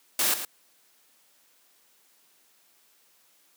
white noise with echo, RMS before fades -24 dBFS, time 0.19-0.34 s, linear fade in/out 2 ms, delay 110 ms, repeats 1, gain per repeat -10 dB, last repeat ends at 0.45 s, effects white hiss -63 dBFS RMS until 3.56 s + high-pass 200 Hz 12 dB/octave

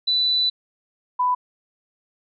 sine tone pair in turn, 3981 / 995.2 Hz, B7 / B5, +13 / +13 cents, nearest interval 2 octaves, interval 2400 cents, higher first, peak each -17 / -17 dBFS, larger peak neither, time 0.07-0.5 / 1.19-1.35 s, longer first, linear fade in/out 10 ms, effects none

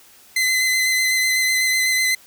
sawtooth tone with vibrato, 2041 Hz, C7, 44 cents flat, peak -13 dBFS, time 0.36-2.15 s, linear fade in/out 5 ms, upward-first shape square, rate 8 Hz, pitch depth 15 cents each way, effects white hiss -49 dBFS RMS until 2.26 s

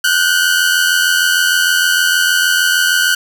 sawtooth tone pair together, 1454.5 / 1541 Hz, F#6 / G6, -30 / -30 cents, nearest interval minor second, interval 100 cents, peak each -10 dBFS, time 0.04-3.15 s, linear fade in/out 5 ms, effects none

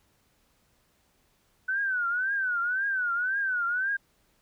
sine tone with vibrato, 1500 Hz, F#6, 23 cents sharp, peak -25 dBFS, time 1.68-3.97 s, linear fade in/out 10 ms, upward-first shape triangle, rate 1.9 Hz, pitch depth 160 cents each way, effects pink hiss -68 dBFS RMS until 4.41 s

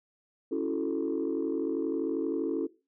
sine chord, F# minor seventh, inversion second, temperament equal, 277.2 / 329.6 / 370 / 440 Hz, C#4 / E4 / F#4 / A4, 0 / 0 / 0 / 0 cents, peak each -32 / -31 / -34 / -32 dBFS, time 0.51-2.67 s, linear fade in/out 10 ms, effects noise-tail reverb RT60 0.3 s tail -19 dB re dry + tanh soft clip ceiling -21 dBFS

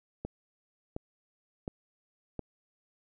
click train, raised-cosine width 2 ms, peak -22 dBFS, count 4, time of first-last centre 0.25-2.393 s, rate 1.4 Hz, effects none

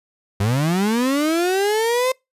35% pulse linear sweep, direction up, 94 to 523.3 Hz, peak -15 dBFS, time 0.4-2.12 s, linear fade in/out 5 ms, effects noise-tail reverb RT60 0.2 s tail -25 dB re dry + resampled to 32000 Hz

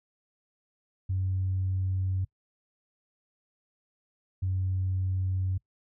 sine tone pair in turn, 94 / 93.54 Hz, F#2 / F#2, +28 / +19 cents, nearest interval unison, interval 9 cents, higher first, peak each -25 dBFS, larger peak neither, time 1.09-2.25 / 4.42-5.58 s, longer neither, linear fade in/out 10 ms, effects noise-tail reverb RT60 0.1 s tail -23 dB re dry + tanh soft clip ceiling -21 dBFS

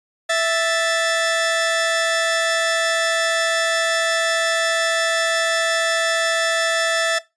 sawtooth tone pair together, 659.3 / 1760 Hz, E5 / A6, 0 / 0 cents, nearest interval octave + perfect fourth, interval 1700 cents, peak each -15 / -17 dBFS, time 0.29-7.19 s, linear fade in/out 10 ms, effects noise-tail reverb RT60 0.2 s tail -18 dB re dry + resampled to 22050 Hz

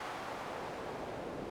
pink noise with band-pass filter sweep, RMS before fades -42 dBFS, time 0-1.5 s, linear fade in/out 5 ms, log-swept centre 1000 to 390 Hz, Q 0.99, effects none

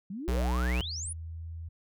sine exponential sweep, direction up, 178.3 to 10548 Hz, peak -35 dBFS, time 0.1-1.13 s, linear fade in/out 5 ms
square tone, 61.74 Hz, B1, in tune, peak -27 dBFS, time 0.28-0.81 s, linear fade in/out 0 ms
sine tone with pitch glide, 81.1 to 82.37 Hz, E2 to E2, -28 to -1 cents, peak -37 dBFS, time 0.82-1.69 s, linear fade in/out 10 ms, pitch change +27 cents, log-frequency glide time 1.08-1.48 s
effects none

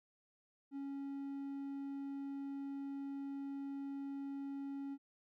triangle tone, 277.2 Hz, C#4, in tune, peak -39 dBFS, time 0.71-4.98 s, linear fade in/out 50 ms, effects none

